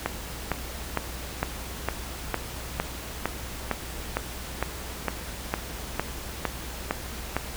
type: click train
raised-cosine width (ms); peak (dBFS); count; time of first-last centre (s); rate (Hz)
0.5; -9; 17; 0.06-7.366; 2.19
effects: added 61 Hz sine -39 dBFS peak until 7.56 s + pink hiss -38 dBFS RMS until 7.56 s